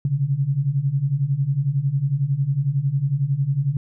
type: beating tone pair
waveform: sine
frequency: 131.8 / 142.8 Hz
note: C3 / D3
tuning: +13 / -48 cents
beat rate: 11 Hz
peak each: -23 / -20 dBFS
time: 0.05-3.77 s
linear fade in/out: 2 ms
effects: none